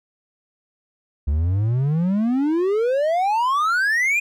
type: exponential sweep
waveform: triangle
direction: up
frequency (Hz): 68.8 to 2489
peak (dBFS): -15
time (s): 1.27-4.2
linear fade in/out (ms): 10
effects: none